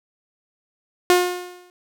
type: tone with exponential decay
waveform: sawtooth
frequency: 358.3 Hz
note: F4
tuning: 44 cents sharp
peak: -7 dBFS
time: 1.1-1.7 s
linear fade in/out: 0 ms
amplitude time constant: 130 ms
effects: none